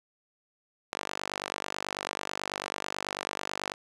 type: tone with high-pass filter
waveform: sawtooth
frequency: 49.14 Hz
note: G1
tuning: 5 cents sharp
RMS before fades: -37 dBFS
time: 0.92-3.74 s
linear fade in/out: 10 ms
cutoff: 710 Hz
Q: 0.76
effects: low-pass 8000 Hz 12 dB/octave